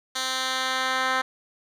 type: tone with band-pass filter sweep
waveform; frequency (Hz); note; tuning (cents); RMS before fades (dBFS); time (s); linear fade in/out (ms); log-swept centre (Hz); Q
10% pulse; 260; C4; -11; -26; 0.15-1.22; 10; 4600 to 1800; 1
effects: none